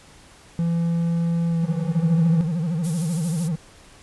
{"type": "tone with pitch glide", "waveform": "triangle", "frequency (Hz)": [168.4, 165.03], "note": ["E3", "E3"], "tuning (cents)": [37, 2], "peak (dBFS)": -17, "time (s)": [0.59, 2.41], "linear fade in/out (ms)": 0, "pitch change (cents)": -35, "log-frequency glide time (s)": [1.49, 1.61]}
{"type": "tone with vibrato", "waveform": "triangle", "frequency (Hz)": 165.8, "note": "E3", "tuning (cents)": 10, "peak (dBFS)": -19, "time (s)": [1.63, 3.56], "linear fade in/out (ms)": 10, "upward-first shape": "sine", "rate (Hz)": 13, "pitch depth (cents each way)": 150}
{"type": "noise with tremolo", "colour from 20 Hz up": "violet", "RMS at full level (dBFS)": -30, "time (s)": [2.83, 3.49], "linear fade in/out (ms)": 20, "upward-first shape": "sine", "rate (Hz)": 7.2, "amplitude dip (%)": 25}
{"effects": ["pink hiss -49 dBFS RMS until 4.02 s", "resampled to 24000 Hz"]}